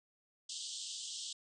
pink band-pass noise, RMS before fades -44 dBFS, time 0.49-1.33 s, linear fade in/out 5 ms, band 3000 to 8500 Hz, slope 96 dB/octave, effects none

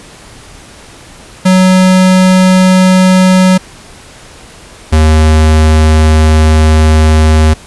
square tone pair in turn, 185.8 / 78.12 Hz, F#3 / D#2, +7 / +8 cents, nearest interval octave + minor third, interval 1499 cents, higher first, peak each -4 dBFS, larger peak neither, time 1.45-3.58 / 4.92-7.54 s, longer second, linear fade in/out 10 ms, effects pink hiss -34 dBFS RMS until 7.66 s + resampled to 24000 Hz

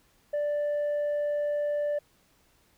sine tone, 587.3 Hz, D5, in tune, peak -23 dBFS, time 0.33-1.99 s, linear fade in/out 10 ms, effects tanh soft clip ceiling -25 dBFS + pink hiss -65 dBFS RMS until 2.77 s

